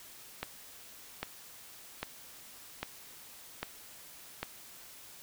click train, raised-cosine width 0.3 ms, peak -18 dBFS, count 6, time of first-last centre 0.43-4.43 s, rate 1.25 Hz, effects white hiss -52 dBFS RMS until 5.22 s

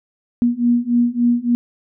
sine beating tone pair, 237.9 / 241.4 Hz, A#3 / B3, +35 / -39 cents, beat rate 3.5 Hz, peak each -17 / -16 dBFS, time 0.42-1.55 s, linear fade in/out 0 ms, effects none

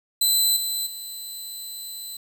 15% pulse tone with level steps, 4026 Hz, B7, 33 cents sharp, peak -11 / -18 / -27 dBFS, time 0.21-2.17 s, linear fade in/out 5 ms, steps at 0.56 / 0.86 s, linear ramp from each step 10 ms, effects 8-bit

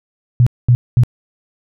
sine tone bursts, 121.9 Hz, B2, 22 cents flat, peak -6 dBFS, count 3, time 0.4-1.035 s, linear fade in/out 0 ms, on 65 ms, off 220 ms, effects none

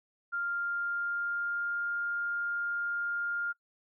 sine tone with pitch glide, 1396.9 to 1406.6 Hz, F6 to F6, 0 to +12 cents, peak -30 dBFS, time 0.32-3.53 s, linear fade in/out 20 ms, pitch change +12 cents, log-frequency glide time 0.44-1.92 s, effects noise-tail reverb RT60 0.1 s tail -24 dB re dry

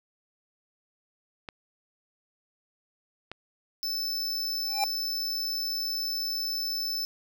clicks, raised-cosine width 0.3 ms, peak -21 / -21 dBFS, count 2, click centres 1.488 / 3.316 s
square tone, 5274 Hz, E8, in tune, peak -29 dBFS, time 3.83-7.05 s, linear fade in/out 0 ms
square tone with exponential growth, 794 Hz, G5, 22 cents sharp, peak -22 dBFS, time 4.64-4.84 s, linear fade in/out 1 ms, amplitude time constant 43 ms
effects none

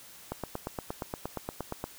click train, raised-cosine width 1 ms, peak -19 dBFS, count 14, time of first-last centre 0.32-1.84 s, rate 8.55 Hz, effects white hiss -51 dBFS RMS until 1.98 s

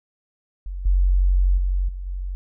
sine tone with level steps, 45.93 Hz, F#1, 12 cents flat, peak -27 / -14 / -18 / -28 / -25 dBFS, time 0.66-2.35 s, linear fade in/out 0 ms, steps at 0.85 / 1.57 / 1.88 / 2.06 s, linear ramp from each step 10 ms, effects none

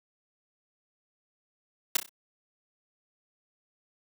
white noise with echo, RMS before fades -23 dBFS, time 1.95-1.97 s, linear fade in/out 5 ms, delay 31 ms, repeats 4, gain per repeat -8 dB, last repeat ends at 2.094 s, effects high-pass 200 Hz 12 dB/octave

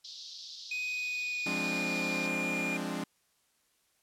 white band-pass noise, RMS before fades -46 dBFS, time 0.04-2.27 s, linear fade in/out 10 ms, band 3600 to 5300 Hz, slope 48 dB/octave
triangle tone with pitch glide, 2500 to 2419 Hz, D#7 to D#7, +8 to -49 cents, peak -31 dBFS, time 0.71-2.77 s, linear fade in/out 5 ms, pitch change -57 cents, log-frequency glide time 0.89-2.13 s
sawtooth chord, D half-diminished seventh, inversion first, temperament equal with one note detuned, 174.61 / 207.7 / 261.6 / 296 Hz, F3 / Ab3 / C4 / D4, 0 / 0 / 0 / +14 cents, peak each -35 dBFS, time 1.46-3.04 s, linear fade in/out 5 ms
effects white hiss -72 dBFS RMS until 4.02 s + low-pass 12000 Hz 12 dB/octave

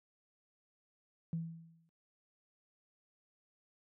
sine tone with exponential decay, 164.81 Hz, E3, in tune, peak -31 dBFS, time 1.33-1.89 s, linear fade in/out 0 ms, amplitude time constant 120 ms, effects tanh soft clip ceiling -27 dBFS + high-pass 100 Hz 12 dB/octave

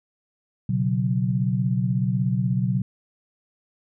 sine chord, B suspended second, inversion none, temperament equal with one note detuned, 123.47 / 139.88 / 185 Hz, B2 / C#3 / F#3, 0 / +16 / 0 cents, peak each -23 / -26 / -24 dBFS, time 0.69-2.82 s, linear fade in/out 5 ms, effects none

